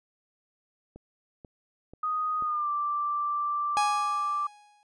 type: click train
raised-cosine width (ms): 2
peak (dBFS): -32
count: 4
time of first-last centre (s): 0.96-2.423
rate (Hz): 2.05
type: tone with pitch glide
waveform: sine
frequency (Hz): 1244.5 to 1174.7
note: D#6 to D6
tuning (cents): 0 to 0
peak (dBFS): -26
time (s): 2.03-4.47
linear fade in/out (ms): 5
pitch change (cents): -100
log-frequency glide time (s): 2.42-2.69
type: tone with exponential decay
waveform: 45% pulse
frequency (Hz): 830.6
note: G#5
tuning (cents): 0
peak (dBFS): -22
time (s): 3.77-4.83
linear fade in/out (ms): 0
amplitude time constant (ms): 230
effects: resampled to 24000 Hz